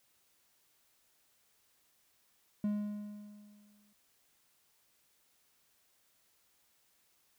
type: tone with exponential decay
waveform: triangle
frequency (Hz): 207.7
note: G#3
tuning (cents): 0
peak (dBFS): -27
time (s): 2.64-3.93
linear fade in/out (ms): 2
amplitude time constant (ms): 280
effects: white hiss -72 dBFS RMS until 7.38 s